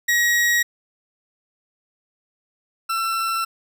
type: tone pair in turn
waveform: 40% pulse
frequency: 1900 / 1343.5 Hz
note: A#6 / E6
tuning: +33 / +33 cents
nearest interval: tritone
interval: 600 cents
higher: first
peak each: -15 / -20 dBFS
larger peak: first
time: 0.08-0.63 / 2.89-3.45 s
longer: second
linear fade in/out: 10 ms
effects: none